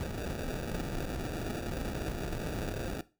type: noise with sample-and-hold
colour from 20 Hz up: pink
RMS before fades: -36 dBFS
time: 0-3.01 s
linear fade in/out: 2 ms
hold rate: 1050 Hz
effects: noise-tail reverb RT60 0.3 s tail -17 dB re dry